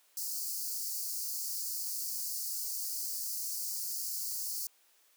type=high-pass noise; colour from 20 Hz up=white; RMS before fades=-37 dBFS; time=0.17-4.67 s; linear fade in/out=2 ms; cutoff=4400 Hz; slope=96 dB/octave; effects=white hiss -67 dBFS RMS until 5.16 s + high-pass 400 Hz 12 dB/octave